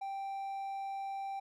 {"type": "tone", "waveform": "triangle", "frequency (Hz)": 784, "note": "G5", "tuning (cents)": 0, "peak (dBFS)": -35, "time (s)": [0.01, 1.4], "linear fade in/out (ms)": 10, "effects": []}